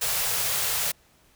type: band-stop noise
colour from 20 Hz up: white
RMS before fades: -26 dBFS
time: 0.01-0.92 s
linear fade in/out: 10 ms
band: 180 to 410 Hz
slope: 96 dB/octave
effects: pink hiss -60 dBFS RMS until 1.35 s